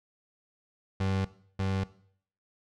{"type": "tone pair in turn", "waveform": "30% pulse", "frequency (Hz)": [96, 96], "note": ["G2", "G2"], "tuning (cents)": [-36, -36], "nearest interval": "unison", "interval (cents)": 0, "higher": "neither", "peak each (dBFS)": [-24, -25], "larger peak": "first", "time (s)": [[1, 1.25], [1.59, 1.84]], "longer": "neither", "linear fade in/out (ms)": 5, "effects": ["noise-tail reverb RT60 0.6 s tail -18 dB re dry", "low-pass 5000 Hz 12 dB/octave"]}